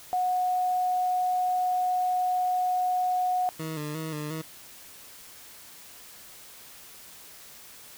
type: tone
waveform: sine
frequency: 731 Hz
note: F#5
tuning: 21 cents flat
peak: -23 dBFS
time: 0.13-3.49 s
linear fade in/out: 0 ms
type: tone with vibrato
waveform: 20% pulse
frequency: 154.5 Hz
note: D#3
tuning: 12 cents flat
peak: -27 dBFS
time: 3.59-4.42 s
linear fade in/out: 10 ms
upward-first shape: square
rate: 2.8 Hz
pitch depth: 49 cents each way
effects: white hiss -48 dBFS RMS until 7.97 s